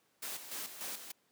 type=noise with tremolo; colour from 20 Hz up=white; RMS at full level=-41 dBFS; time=0.22-1.12 s; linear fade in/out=10 ms; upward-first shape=square; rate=3.4 Hz; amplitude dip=60%; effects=pink hiss -73 dBFS RMS until 1.31 s + high-pass 200 Hz 12 dB/octave